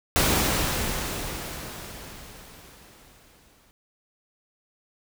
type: noise with exponential decay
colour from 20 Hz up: pink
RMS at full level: -20 dBFS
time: 0.16-3.71 s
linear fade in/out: 0 ms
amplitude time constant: 770 ms
effects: none